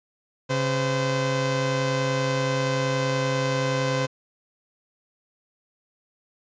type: tone pair together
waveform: sawtooth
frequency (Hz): 136 / 513.5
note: C#3 / C5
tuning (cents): -33 / -33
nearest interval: octave + major seventh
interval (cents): 2300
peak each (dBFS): -21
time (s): 0.49-4.07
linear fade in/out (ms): 20
effects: resampled to 16000 Hz